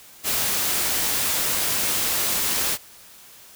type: noise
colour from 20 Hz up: white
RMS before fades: -23 dBFS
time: 0.23-2.78 s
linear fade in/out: 50 ms
effects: white hiss -47 dBFS RMS until 3.55 s